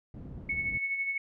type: low-pass noise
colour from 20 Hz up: white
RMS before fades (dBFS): -43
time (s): 0.14-0.78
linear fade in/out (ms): 2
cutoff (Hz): 160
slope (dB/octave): 12
type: tone with tremolo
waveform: sine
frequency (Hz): 2207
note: C#7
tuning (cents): -8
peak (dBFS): -27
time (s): 0.49-1.18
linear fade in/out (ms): 5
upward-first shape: sine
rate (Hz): 12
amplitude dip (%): 50
effects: none